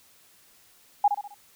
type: tone with echo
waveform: sine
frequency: 819 Hz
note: G#5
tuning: 24 cents flat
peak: -15 dBFS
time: 1.04-1.08 s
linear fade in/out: 5 ms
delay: 66 ms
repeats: 4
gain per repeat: -7 dB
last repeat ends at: 1.344 s
effects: white hiss -58 dBFS RMS until 1.55 s